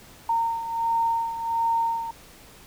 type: beating tone pair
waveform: sine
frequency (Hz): 918 / 919.4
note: A#5 / A#5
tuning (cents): -27 / -24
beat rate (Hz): 1.4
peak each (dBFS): -23 / -29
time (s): 0.29-2.11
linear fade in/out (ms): 5
effects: pink hiss -49 dBFS RMS until 2.66 s